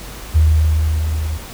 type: tone with level ramp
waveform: sine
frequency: 78.2 Hz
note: D#2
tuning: 9 cents sharp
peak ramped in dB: -7 to -19 dBFS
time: 0.34-1.38 s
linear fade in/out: 20 ms
effects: added 50 Hz sine -34 dBFS peak until 1.53 s + pink hiss -34 dBFS RMS until 1.53 s